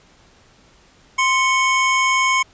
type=tone pair together; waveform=square; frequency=1044.4 / 2213 Hz; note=C6 / C#7; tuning=-3 / -3 cents; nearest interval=octave + minor second; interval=1300 cents; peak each=-18 dBFS; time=1.18-2.43 s; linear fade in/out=10 ms; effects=pink hiss -52 dBFS RMS until 2.53 s + resampled to 16000 Hz